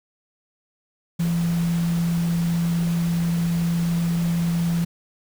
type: tone in noise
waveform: sine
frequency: 169.5 Hz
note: E3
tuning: 49 cents sharp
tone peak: -19 dBFS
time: 1.19-4.85 s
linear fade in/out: 10 ms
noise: pink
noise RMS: -36 dBFS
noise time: 1.19-4.85 s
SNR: +14 dB
effects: none